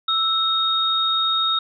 sine tone pair together, 1318.5 / 3726 Hz, E6 / A#7, 0 / -2 cents, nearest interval octave + tritone, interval 1798 cents, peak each -22 / -19 dBFS, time 0.08-1.59 s, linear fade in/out 5 ms, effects none

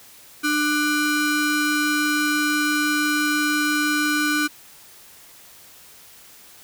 35% pulse ring-modulated tone, 891 Hz, A5, 22 cents sharp, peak -14 dBFS, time 0.43-4.48 s, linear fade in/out 20 ms, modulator 592 Hz, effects white hiss -47 dBFS RMS until 6.63 s

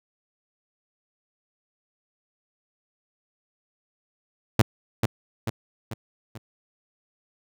sawtooth tone with echo, 113.1 Hz, A2, 48 cents sharp, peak -9 dBFS, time 4.59-4.62 s, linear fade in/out 5 ms, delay 440 ms, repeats 4, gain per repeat -6 dB, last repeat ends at 6.38 s, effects none

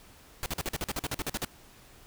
pink noise bursts, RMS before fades -32 dBFS, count 14, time 0.43-1.448 s, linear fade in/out 0 ms, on 30 ms, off 46 ms, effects pink hiss -55 dBFS RMS until 2.06 s

